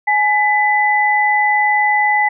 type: tone pair together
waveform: sine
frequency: 840.1 / 1998 Hz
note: G#5 / B6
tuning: +20 / +20 cents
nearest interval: octave + minor third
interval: 1500 cents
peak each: -14 dBFS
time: 0.07-2.29 s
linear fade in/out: 10 ms
effects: none